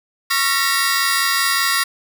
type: tone cluster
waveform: sawtooth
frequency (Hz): 1104 / 1370 / 1846 / 1931 / 4829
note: C#6 / F6 / A#6 / B6 / D8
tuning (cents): -7 / -34 / -17 / -39 / +47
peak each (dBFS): -19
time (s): 0.3-1.84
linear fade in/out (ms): 10
effects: none